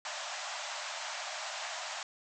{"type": "band-pass noise", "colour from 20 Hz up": "pink", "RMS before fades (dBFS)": -40, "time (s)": [0.05, 2.03], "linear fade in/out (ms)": 2, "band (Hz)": [590, 7700], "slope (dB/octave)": 96, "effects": []}